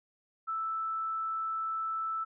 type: tone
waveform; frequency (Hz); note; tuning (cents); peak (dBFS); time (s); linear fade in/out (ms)
sine; 1318.5; E6; 0; -31; 0.47-2.25; 20
effects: none